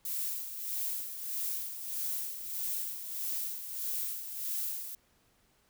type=noise with tremolo; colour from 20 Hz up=violet; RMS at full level=-34 dBFS; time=0.05-4.95 s; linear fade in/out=2 ms; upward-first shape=sine; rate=1.6 Hz; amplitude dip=60%; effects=pink hiss -69 dBFS RMS until 5.69 s